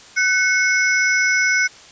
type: ring-modulated tone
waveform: square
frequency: 1842 Hz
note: A#6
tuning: 21 cents flat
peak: -12 dBFS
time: 0.16-1.68 s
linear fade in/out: 20 ms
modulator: 339 Hz
effects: white hiss -43 dBFS RMS until 1.91 s + resampled to 16000 Hz